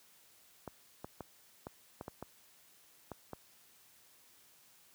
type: clicks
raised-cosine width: 1 ms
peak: -28 dBFS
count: 9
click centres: 0.677 / 1.045 / 1.207 / 1.669 / 2.011 / 2.081 / 2.226 / 3.117 / 3.333 s
effects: white hiss -64 dBFS RMS until 4.94 s + high-pass 60 Hz 12 dB/octave